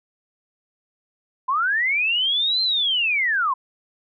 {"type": "linear two-way sweep", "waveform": "sine", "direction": "up then down", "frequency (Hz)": [988, 4160, 988], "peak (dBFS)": -18, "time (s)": [1.48, 3.54], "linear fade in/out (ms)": 10, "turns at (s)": 2.62, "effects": []}